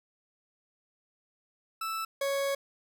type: tone pair in turn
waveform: 40% pulse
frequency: 1318.5 / 554.4 Hz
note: E6 / C#5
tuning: 0 / 0 cents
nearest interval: octave + minor third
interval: 1500 cents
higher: first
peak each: -31 / -27 dBFS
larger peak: second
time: 1.81-2.05 / 2.21-2.55 s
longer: second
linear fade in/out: 5 ms
effects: none